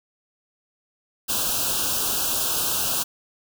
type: band-stop noise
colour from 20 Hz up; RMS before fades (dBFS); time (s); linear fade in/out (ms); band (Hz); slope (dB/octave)
white; -24; 1.28-3.04; 20; 1600 to 2600; 96
effects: none